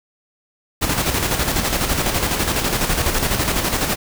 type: noise with tremolo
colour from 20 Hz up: pink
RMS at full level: -18 dBFS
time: 0.81-3.96 s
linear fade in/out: 20 ms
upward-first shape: square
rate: 12 Hz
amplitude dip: 45%
effects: none